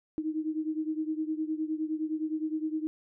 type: beating tone pair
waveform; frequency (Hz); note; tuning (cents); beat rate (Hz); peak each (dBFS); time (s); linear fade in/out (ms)
sine; 310 / 319.7; D#4 / D#4; -6 / +47; 9.7; -31 / -34; 0.18-2.87; 0
effects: none